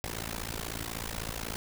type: noise with amplitude modulation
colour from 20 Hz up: pink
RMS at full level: -33 dBFS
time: 0.04-1.56 s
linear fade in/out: 0 ms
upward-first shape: sine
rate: 56.2 Hz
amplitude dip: 100%
effects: none